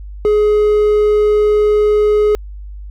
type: tone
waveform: triangle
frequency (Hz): 420.6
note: G#4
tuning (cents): +22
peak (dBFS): -7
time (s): 0.25-2.35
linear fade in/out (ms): 0
effects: added 50 Hz sine -27 dBFS peak until 2.9 s